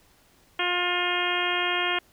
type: harmonic tone with a mistuned harmonic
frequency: 355 Hz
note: F4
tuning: 28 cents sharp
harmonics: 1 / 2 / 3 / 4 / 5 / 6 / 7 / 8 / 9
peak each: -32 / -32 / -32 / -32 / -32 / -32 / -32 / -32 / -32 dBFS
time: 0.59-1.99 s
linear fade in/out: 5 ms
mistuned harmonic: 9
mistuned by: +17 cents
effects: pink hiss -60 dBFS RMS until 2.12 s